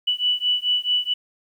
sine beating tone pair, 2960 / 2964.6 Hz, F#7 / F#7, 0 / +3 cents, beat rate 4.6 Hz, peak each -22 dBFS, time 0.07-1.14 s, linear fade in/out 10 ms, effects 9-bit

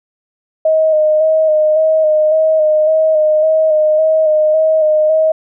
sine tone with vibrato, 624 Hz, D#5, 5 cents sharp, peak -8 dBFS, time 0.65-5.32 s, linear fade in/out 5 ms, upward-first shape square, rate 1.8 Hz, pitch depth 23 cents each way, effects none

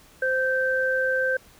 sine tone pair together, 520 / 1558.2 Hz, C5 / G6, -11 / -11 cents, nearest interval octave + perfect fifth, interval 1900 cents, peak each -24 / -23 dBFS, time 0.22-1.37 s, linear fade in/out 5 ms, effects pink hiss -53 dBFS RMS until 1.59 s

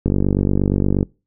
click train, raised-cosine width 3 ms, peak -4 dBFS, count 48, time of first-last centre 0.06-1.029 s, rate 48.5 Hz, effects noise-tail reverb RT60 0.3 s tail -25 dB re dry

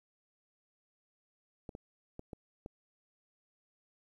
clicks, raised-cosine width 2 ms, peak -30 dBFS, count 5, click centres 1.692 / 1.751 / 2.194 / 2.332 / 2.661 s, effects 11-bit

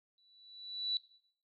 sine tone with exponential growth, 3951 Hz, B7, in tune, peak -28 dBFS, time 0.18-0.97 s, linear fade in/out 1 ms, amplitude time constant 170 ms, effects noise-tail reverb RT60 0.6 s tail -18 dB re dry + MP3 64 kbps

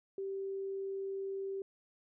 sine tone, 389.5 Hz, G4, 11 cents flat, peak -36 dBFS, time 0.18-1.62 s, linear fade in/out 2 ms, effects none

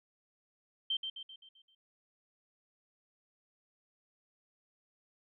sine tone with echo, 3131 Hz, G7, 3 cents flat, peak -30 dBFS, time 0.9-0.97 s, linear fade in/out 5 ms, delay 130 ms, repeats 6, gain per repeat -6 dB, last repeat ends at 1.75 s, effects none

